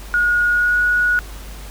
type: tone with pitch glide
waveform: sine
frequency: 1442 to 1458.8 Hz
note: F#6 to F#6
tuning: -45 to -25 cents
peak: -13 dBFS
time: 0.14-1.19 s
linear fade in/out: 0 ms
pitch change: +20 cents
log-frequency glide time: 0.5-0.79 s
effects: added 50 Hz sine -32 dBFS peak until 1.7 s + pink hiss -39 dBFS RMS until 1.7 s